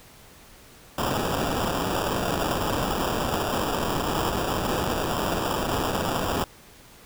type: noise with sample-and-hold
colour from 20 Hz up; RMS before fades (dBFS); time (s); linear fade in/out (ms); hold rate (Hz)
blue; -26; 0.98-6.44; 2; 2100
effects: pink hiss -50 dBFS RMS until 7.05 s